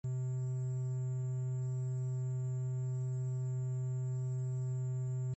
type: tone with quantisation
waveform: triangle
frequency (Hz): 128.2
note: C3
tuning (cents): -35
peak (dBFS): -31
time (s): 0.04-5.34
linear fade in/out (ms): 5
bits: 10
effects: MP3 32 kbps